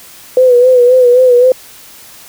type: tone with vibrato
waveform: sine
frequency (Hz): 499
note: B4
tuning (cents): +18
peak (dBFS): -3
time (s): 0.37-1.52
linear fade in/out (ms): 2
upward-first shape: sine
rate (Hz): 3.8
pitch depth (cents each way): 55
effects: white hiss -36 dBFS RMS until 2.28 s